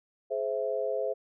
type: chord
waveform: sine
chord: Ab augmented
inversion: none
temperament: equal with one note detuned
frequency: 422.6 / 523.3 / 659.3 Hz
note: Ab4 / C5 / E5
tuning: +30 / 0 / 0 cents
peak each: -33 / -31 / -33 dBFS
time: 0.3-1.14 s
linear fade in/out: 20 ms
effects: none